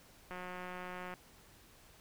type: click train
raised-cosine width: 0.5 ms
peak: -30 dBFS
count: 151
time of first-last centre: 0.31-1.139 s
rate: 181 Hz
effects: pink hiss -61 dBFS RMS until 2 s